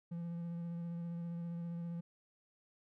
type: tone with vibrato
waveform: triangle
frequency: 170.2 Hz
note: F3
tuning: 44 cents flat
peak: -37 dBFS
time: 0.11-2.01 s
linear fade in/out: 10 ms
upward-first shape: sine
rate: 15 Hz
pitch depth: 16 cents each way
effects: none